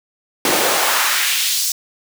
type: noise with high-pass filter sweep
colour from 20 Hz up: pink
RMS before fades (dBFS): -17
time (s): 0.45-1.72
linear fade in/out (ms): 2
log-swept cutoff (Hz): 290 to 6200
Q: 1.3
effects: none